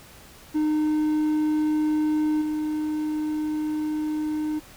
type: tone with level steps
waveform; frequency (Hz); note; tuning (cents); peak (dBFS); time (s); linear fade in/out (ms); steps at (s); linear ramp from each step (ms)
triangle; 306; D#4; -29; -18 / -22; 0.54-4.6; 20; 2.41; 10
effects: pink hiss -48 dBFS RMS until 4.76 s